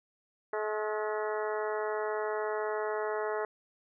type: harmonic tone with a mistuned harmonic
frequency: 213.9 Hz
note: A3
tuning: 49 cents flat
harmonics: 2 / 3 / 4 / 5 / 6 / 7 / 8 / 9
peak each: -33 / -37 / -39 / -41 / -43 / -44 / -45 / -46 dBFS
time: 0.53-3.45 s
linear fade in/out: 2 ms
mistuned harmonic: 7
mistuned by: -52 cents
effects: none